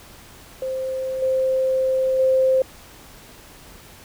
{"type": "tone with level steps", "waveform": "sine", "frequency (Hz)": 523.3, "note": "C5", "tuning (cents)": 0, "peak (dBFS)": [-23, -17, -14], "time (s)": [0.62, 2.62], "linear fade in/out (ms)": 2, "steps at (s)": [1.22, 2.19], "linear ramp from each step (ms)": 5, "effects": ["pink hiss -45 dBFS RMS until 4.04 s"]}